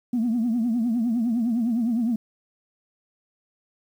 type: tone with vibrato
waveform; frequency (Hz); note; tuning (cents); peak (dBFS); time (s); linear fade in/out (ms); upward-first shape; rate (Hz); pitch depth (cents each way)
sine; 233.1; A#3; 0; -19; 0.13-2.16; 5; triangle; 9.8; 140
effects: tanh soft clip ceiling -17 dBFS + 9-bit